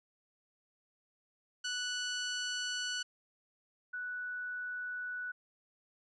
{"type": "tone pair in turn", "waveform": ["15% pulse", "sine"], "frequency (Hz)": [1480, 1480], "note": ["F#6", "F#6"], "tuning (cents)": [0, 0], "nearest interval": "unison", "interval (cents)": 0, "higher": "neither", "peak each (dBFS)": [-28, -37], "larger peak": "first", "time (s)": [[1.64, 3.03], [3.93, 5.32]], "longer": "neither", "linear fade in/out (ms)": 10, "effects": ["resampled to 24000 Hz"]}